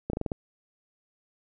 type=slowing click train; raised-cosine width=2 ms; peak=-16 dBFS; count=6; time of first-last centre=0.1-0.318 s; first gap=33 ms; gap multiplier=1.14; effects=none